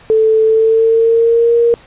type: tone with pitch glide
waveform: sine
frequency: 440 to 468.9 Hz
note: A4 to A#4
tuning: 0 to +10 cents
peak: -7 dBFS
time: 0.1-1.74 s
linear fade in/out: 0 ms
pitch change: +110 cents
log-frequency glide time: 0.44-1.55 s
effects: pink hiss -42 dBFS RMS until 1.86 s + resampled to 8000 Hz